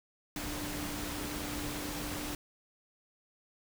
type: tone in noise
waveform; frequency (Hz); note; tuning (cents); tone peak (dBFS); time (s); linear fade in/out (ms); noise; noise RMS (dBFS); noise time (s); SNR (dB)
sine; 295.9; D4; +13; -41; 0.36-2.35; 2; pink; -39; 0.36-2.35; -5
effects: none